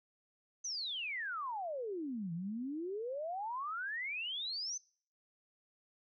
sine exponential two-way sweep, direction down then up, 6272 to 162 to 6272 Hz, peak -37 dBFS, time 0.64-4.78 s, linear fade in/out 10 ms, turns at 2.33 s, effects noise-tail reverb RT60 0.5 s tail -24 dB re dry

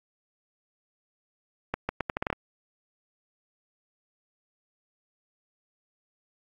accelerating click train, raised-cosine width 0.5 ms, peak -12 dBFS, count 9, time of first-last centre 1.74-2.328 s, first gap 150 ms, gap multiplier 0.78, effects AAC 64 kbps

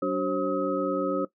sine tone cluster, 190.1 / 289 / 378.2 / 534 / 1272 Hz, F#3 / D4 / F#4 / C5 / D#6, +47 / -28 / +38 / +35 / +38 cents, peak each -35 / -28 / -31 / -28 / -32 dBFS, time 0.02-1.25 s, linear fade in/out 5 ms, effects noise-tail reverb RT60 0.1 s tail -17 dB re dry

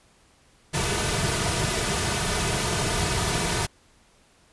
pink noise with comb filter, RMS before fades -25 dBFS, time 0.73-3.67 s, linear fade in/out 20 ms, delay 3.7 ms, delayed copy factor -0.6, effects pink hiss -59 dBFS RMS until 4.52 s + resampled to 24000 Hz

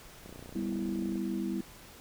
click train, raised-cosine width 2 ms, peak -33 dBFS, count 28, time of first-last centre 0.26-1.157 s, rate 30.1 Hz
sine chord, E minor, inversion first, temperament just, 197.78 / 247.2 / 329.6 Hz, G3 / B3 / E4, +16 / +2 / 0 cents, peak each -34 / -37 / -35 dBFS, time 0.55-1.61 s, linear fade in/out 5 ms
effects pink hiss -52 dBFS RMS until 2 s

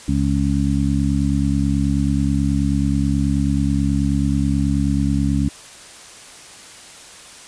harmonic tone, 69.3 Hz, C#2, in tune, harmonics 1 / 2 / 3 / 4, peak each -21 / -21 / -21 / -21 dBFS, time 0.08-5.49 s, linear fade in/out 5 ms, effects white hiss -40 dBFS RMS until 7.47 s + resampled to 22050 Hz

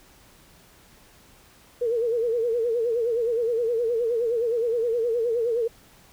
sine tone with vibrato, 466.2 Hz, A#4, in tune, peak -21 dBFS, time 1.81-5.68 s, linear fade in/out 10 ms, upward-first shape sine, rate 9.6 Hz, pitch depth 87 cents each way, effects pink hiss -54 dBFS RMS until 6.12 s

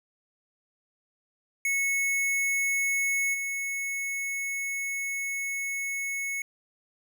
square tone with level steps, 2200 Hz, C#7, 14 cents flat, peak -25 / -30 dBFS, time 1.65-6.42 s, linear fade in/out 2 ms, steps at 3.33 s, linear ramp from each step 20 ms, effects none

